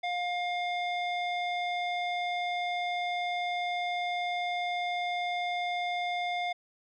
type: tone with low-pass filter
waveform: square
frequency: 709 Hz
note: F5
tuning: 26 cents sharp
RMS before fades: -32 dBFS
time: 0.03-6.53 s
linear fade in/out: 10 ms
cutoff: 3000 Hz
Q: 3.1
effects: none